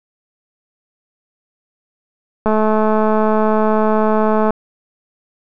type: click train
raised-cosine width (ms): 1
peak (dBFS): -3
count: 443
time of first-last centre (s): 2.46-4.506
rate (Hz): 216
effects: none